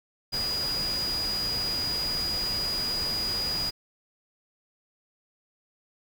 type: tone in noise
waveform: sine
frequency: 4900 Hz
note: D#8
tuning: 27 cents flat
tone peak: -27 dBFS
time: 0.32-3.71 s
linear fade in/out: 20 ms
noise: pink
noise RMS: -36 dBFS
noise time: 0.32-3.71 s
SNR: +6 dB
effects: none